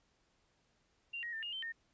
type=tone with pitch steps; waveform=sine; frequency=2773 / 1887 / 1792 / 2845 / 3103 / 1833 Hz; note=F7 / A#6 / A6 / F7 / G7 / A#6; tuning=-13 / +21 / +31 / +31 / -18 / -30 cents; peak=-39 dBFS; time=1.13-1.724 s; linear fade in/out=10 ms; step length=99 ms; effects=pink hiss -75 dBFS RMS until 1.93 s + resampled to 16000 Hz